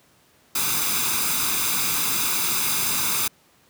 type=noise with comb filter; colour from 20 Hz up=white; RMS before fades=-23 dBFS; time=0.55-3.28 s; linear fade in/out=5 ms; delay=0.81 ms; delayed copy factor=+0.65; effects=pink hiss -58 dBFS RMS until 3.69 s + high-pass 100 Hz 12 dB/octave